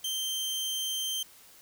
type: tone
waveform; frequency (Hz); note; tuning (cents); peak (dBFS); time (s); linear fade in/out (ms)
sawtooth; 3136; G7; 0; -27; 0.04-1.23; 5
effects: white hiss -55 dBFS RMS until 1.61 s